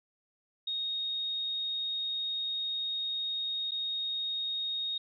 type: tone with dropouts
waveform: sine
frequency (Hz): 3729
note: A#7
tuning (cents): 0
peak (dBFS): -31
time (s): 0.67-4.98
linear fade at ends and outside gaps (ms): 5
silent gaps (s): 3.71-3.717
effects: none